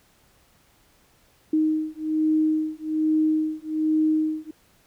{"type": "beating tone pair", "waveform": "sine", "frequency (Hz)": [311.1, 312.3], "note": ["D#4", "D#4"], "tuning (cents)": [0, 7], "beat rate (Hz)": 1.2, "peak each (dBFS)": -23, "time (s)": [1.53, 4.51], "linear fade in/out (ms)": 5, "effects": ["pink hiss -60 dBFS RMS until 4.86 s"]}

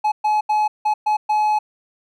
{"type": "tone bursts at uneven times", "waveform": "triangle", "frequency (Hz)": 850, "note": "G#5", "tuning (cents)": 40, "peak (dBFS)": -13, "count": 6, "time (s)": [[0.04, 0.12], [0.24, 0.41], [0.49, 0.68], [0.85, 0.94], [1.06, 1.17], [1.29, 1.59]], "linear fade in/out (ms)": 10, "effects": []}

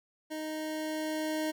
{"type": "tone with level ramp", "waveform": "25% pulse", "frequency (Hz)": 311.1, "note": "D#4", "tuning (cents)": 0, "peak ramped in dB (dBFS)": [-32, -26], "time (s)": [0.3, 1.52], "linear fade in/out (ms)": 20, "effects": []}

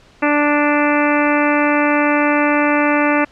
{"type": "harmonic tone", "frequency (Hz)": 293.7, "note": "D4", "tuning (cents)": 0, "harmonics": [1, 2, 3, 4, 5, 6, 7, 8, 9], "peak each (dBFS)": [-16, -19, -21, -22, -23, -24, -24, -25, -26], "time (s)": [0.22, 3.25], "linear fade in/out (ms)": 10, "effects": ["pink hiss -48 dBFS RMS until 3.31 s", "low-pass 5000 Hz 12 dB/octave"]}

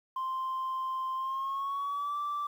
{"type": "tone with pitch glide", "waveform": "sine", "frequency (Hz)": [1046, 1167.3], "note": ["C6", "D6"], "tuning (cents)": [-1, -11], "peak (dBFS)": -29, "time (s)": [0.16, 2.47], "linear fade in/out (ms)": 5, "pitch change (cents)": 190, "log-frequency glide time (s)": [1.16, 2.17], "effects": ["tanh soft clip ceiling -29 dBFS", "10-bit"]}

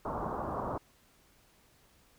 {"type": "low-pass noise", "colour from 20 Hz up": "white", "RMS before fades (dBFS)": -36, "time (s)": [0.05, 0.78], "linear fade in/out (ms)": 5, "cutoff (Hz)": 1200, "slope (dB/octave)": 48, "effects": ["pink hiss -65 dBFS RMS until 2.18 s"]}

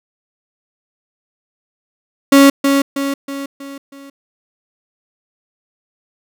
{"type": "tone with echo", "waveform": "35% pulse", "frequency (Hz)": 277.2, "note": "C#4", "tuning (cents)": 0, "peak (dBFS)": -3, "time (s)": [2.32, 2.5], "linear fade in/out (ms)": 5, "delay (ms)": 320, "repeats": 5, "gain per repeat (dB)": -6, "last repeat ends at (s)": 4.1, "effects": []}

